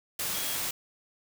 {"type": "tone in noise", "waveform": "sine", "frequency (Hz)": 3300, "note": "G#7", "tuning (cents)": -12, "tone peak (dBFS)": -40, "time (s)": [0.34, 0.57], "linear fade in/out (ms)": 5, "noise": "white", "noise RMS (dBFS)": -32, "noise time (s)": [0.19, 0.71], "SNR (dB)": -11, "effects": []}